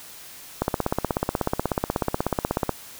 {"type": "click train", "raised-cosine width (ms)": 1, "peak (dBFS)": -7, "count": 35, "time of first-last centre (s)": [0.62, 2.693], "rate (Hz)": 16.4, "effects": ["white hiss -43 dBFS RMS until 2.99 s"]}